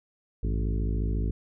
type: harmonic tone with a mistuned harmonic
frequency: 54.2 Hz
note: A1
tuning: 25 cents flat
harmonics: 1 / 2 / 3 / 4 / 5 / 6 / 7 / 8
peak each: -26 / -32 / -36 / -38 / -40 / -42 / -43 / -44 dBFS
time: 0.43-1.31 s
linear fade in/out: 5 ms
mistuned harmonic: 2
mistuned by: -140 cents
effects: none